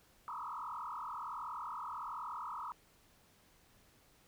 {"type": "tone with frequency modulation", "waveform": "sine", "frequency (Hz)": 1108.7, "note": "C#6", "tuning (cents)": 0, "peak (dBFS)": -40, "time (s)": [0.28, 2.72], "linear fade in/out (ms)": 0, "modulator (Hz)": 41.3, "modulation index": 4.7, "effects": ["pink hiss -67 dBFS RMS until 4.27 s"]}